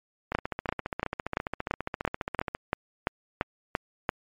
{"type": "two click trains", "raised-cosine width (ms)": 0.5, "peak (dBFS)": [-15, -9], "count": [34, 12], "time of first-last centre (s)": [[0.32, 2.55], [0.35, 4.091]], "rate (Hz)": [14.8, 2.94], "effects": ["MP3 64 kbps"]}